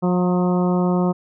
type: harmonic tone with a mistuned harmonic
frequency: 179.3 Hz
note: F3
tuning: 46 cents sharp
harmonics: 1 / 2 / 3 / 4 / 5 / 6 / 7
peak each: -17 / -23 / -27 / -29 / -31 / -33 / -34 dBFS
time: 0.02-1.13 s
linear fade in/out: 20 ms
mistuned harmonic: 5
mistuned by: +40 cents
effects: none